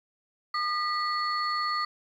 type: tone cluster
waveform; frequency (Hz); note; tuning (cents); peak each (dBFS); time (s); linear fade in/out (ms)
sine; 1217 / 1957 / 4407; D#6 / B6 / C#8; -39 / -16 / -11; -27 / -34 / -33; 0.54-1.85; 5
effects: tanh soft clip ceiling -17 dBFS + 10-bit